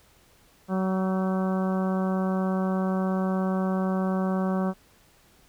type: harmonic tone with a mistuned harmonic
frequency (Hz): 188.2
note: F#3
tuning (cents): +30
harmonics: 1 / 2 / 3 / 4 / 5 / 6 / 7 / 8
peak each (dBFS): -24 / -33 / -33 / -36 / -40 / -38 / -42 / -44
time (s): 0.68-4.74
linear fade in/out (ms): 50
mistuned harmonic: 8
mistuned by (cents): +34
effects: pink hiss -59 dBFS RMS until 5.48 s